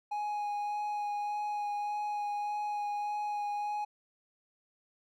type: tone with vibrato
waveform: triangle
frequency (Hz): 830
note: G#5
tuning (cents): -1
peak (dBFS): -30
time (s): 0.11-3.85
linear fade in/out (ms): 10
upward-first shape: sine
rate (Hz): 1.7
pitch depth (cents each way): 11
effects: none